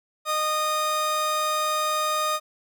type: tone pair together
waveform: 45% pulse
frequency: 616 / 1232 Hz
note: D#5 / D#6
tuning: -17 / -17 cents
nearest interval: octave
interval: 1200 cents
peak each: -29 / -24 dBFS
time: 0.25-2.4 s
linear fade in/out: 50 ms
effects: none